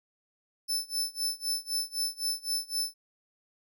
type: tone with tremolo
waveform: sawtooth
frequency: 5274 Hz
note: E8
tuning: in tune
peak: -24 dBFS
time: 0.68-2.94 s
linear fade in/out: 20 ms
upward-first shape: sine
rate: 3.9 Hz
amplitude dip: 95%
effects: none

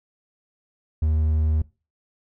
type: tone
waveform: triangle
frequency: 77.78 Hz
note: D#2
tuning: in tune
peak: -16 dBFS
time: 1.02-1.62 s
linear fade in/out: 5 ms
effects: noise-tail reverb RT60 0.3 s tail -21 dB re dry

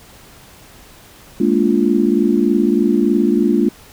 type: chord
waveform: sine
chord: Bb dominant seventh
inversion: third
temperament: just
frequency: 209.8 / 233.1 / 291.4 / 349.6 Hz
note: Ab3 / Bb3 / D4 / F4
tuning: +18 / 0 / -13 / +2 cents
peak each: -17 dBFS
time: 1.4-3.69 s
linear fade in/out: 5 ms
effects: pink hiss -43 dBFS RMS until 3.92 s

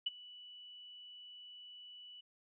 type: tone with ADSR envelope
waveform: sine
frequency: 2960 Hz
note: F#7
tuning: in tune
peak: -30 dBFS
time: 0.06-2.21 s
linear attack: 8 ms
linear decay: 24 ms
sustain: -21 dB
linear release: 9 ms
effects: none

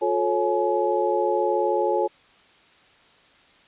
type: tone cluster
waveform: sine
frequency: 357.6 / 436.6 / 550 / 846 Hz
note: F4 / A4 / C#5 / G#5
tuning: +41 / -13 / -14 / +32 cents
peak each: -25 dBFS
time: 0.01-2.08 s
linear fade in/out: 20 ms
effects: white hiss -55 dBFS RMS until 3.67 s + resampled to 8000 Hz

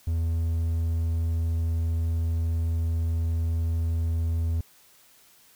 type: tone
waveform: triangle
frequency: 82.41 Hz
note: E2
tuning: in tune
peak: -21 dBFS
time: 0.07-4.61 s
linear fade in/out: 5 ms
effects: white hiss -57 dBFS RMS until 5.55 s

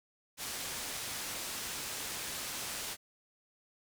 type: low-pass noise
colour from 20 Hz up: white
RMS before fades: -40 dBFS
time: 0.37-2.97 s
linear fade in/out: 50 ms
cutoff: 10000 Hz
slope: 12 dB/octave
effects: none

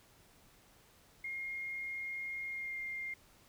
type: tone with pitch glide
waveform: sine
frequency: 2135 to 2112 Hz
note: C7 to C7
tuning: +34 to +16 cents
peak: -38 dBFS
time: 1.24-3.14 s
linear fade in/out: 5 ms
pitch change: -18 cents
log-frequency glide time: 2.48-2.78 s
effects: pink hiss -64 dBFS RMS until 3.48 s

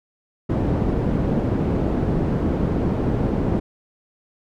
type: low-pass noise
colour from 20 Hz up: white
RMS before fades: -21 dBFS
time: 0.49-3.6 s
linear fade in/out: 10 ms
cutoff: 290 Hz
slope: 12 dB/octave
effects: none

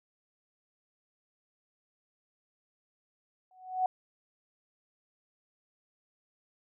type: tone with exponential growth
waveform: sine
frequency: 743 Hz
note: F#5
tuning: 7 cents sharp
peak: -22 dBFS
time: 3.51-3.86 s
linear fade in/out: 2 ms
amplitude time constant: 76 ms
effects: none

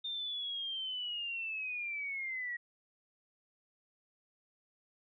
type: linear sweep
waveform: sine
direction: down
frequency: 3634 to 1900 Hz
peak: -36 dBFS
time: 0.04-2.57 s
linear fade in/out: 10 ms
effects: none

